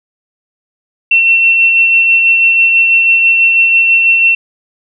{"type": "tone with tremolo", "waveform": "sine", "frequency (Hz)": 2706, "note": "E7", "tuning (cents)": 45, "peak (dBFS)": -4, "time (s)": [1.11, 4.35], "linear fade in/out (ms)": 5, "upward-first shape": "sine", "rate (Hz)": 6.1, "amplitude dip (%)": 30, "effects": []}